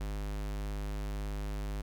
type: tone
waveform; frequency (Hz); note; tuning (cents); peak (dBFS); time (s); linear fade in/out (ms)
square; 50.9; G#1; -34; -35; 0-1.82; 10
effects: none